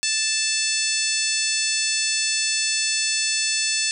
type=harmonic tone; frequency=880 Hz; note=A5; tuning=in tune; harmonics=2 / 3 / 4 / 5 / 6 / 7 / 8 / 9 / 10; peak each=-32 / -27 / -31 / -27 / -28 / -29 / -32 / -28 / -33 dBFS; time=0.03-3.91 s; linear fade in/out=0 ms; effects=none